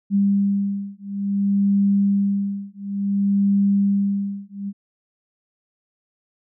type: beating tone pair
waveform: sine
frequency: 199.1 / 199.67 Hz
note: G3 / G3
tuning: +27 / +32 cents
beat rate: 0.57 Hz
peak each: -20 dBFS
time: 0.1-4.73 s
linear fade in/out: 50 ms
effects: none